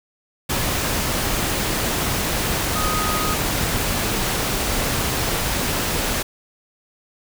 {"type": "tone in noise", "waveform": "sine", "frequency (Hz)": 1250, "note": "D#6", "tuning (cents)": 8, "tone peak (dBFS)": -24, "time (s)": [2.75, 3.35], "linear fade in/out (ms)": 10, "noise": "pink", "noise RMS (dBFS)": -22, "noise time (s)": [0.49, 6.23], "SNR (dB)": -5, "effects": []}